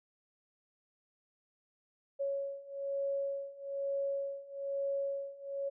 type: beating tone pair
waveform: sine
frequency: 554.4 / 555.5 Hz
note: C#5 / C#5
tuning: 0 / +4 cents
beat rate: 1.1 Hz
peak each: -38 / -36 dBFS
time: 2.19-5.7 s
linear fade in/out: 20 ms
effects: none